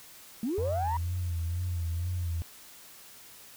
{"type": "linear sweep", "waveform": "sine", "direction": "up", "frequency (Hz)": [205.6, 978], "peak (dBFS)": -27, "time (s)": [0.43, 0.97], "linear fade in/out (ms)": 2}
{"type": "tone with vibrato", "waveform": "sine", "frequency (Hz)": 86.4, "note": "F2", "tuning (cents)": -18, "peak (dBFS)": -28, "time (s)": [0.58, 2.42], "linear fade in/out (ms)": 0, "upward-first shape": "sine", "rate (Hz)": 2.1, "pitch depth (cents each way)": 70}
{"effects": ["tanh soft clip ceiling -23 dBFS", "white hiss -51 dBFS RMS until 3.56 s"]}